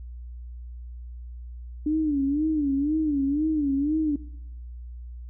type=tone with vibrato; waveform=sine; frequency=293.7 Hz; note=D4; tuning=in tune; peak=-21 dBFS; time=1.86-4.16 s; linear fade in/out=5 ms; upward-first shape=sine; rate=2 Hz; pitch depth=130 cents each way; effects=noise-tail reverb RT60 0.8 s tail -20 dB re dry + added 60 Hz sine -36 dBFS peak until 5.29 s